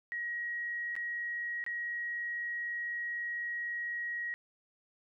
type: tone with dropouts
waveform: sine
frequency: 1898 Hz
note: A#6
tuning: 31 cents sharp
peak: -34 dBFS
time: 0.12-4.34 s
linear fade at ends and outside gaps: 0 ms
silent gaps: 0.954-0.964 / 1.64-1.664 s
effects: none